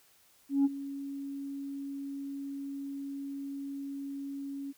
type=tone with ADSR envelope; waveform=sine; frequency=277.9 Hz; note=C#4; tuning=4 cents sharp; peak=-19 dBFS; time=0.49-4.73 s; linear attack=160 ms; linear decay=30 ms; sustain=-17 dB; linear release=28 ms; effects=tanh soft clip ceiling -20 dBFS + white hiss -64 dBFS RMS until 4.77 s